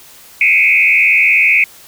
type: tone with frequency modulation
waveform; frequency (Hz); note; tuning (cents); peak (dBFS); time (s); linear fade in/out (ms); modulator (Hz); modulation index
sine; 2353; D7; +3; -7; 0.41-1.64; 2; 83.6; 2.7
effects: white hiss -40 dBFS RMS until 1.87 s